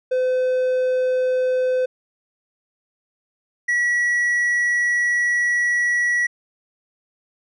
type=tone pair in turn; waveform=triangle; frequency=510 / 1933.3 Hz; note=C5 / B6; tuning=-44 / -37 cents; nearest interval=octave + major seventh; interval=2307 cents; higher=second; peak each=-15 / -15 dBFS; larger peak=neither; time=0.11-1.86 / 3.68-6.27 s; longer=second; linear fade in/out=10 ms; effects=resampled to 22050 Hz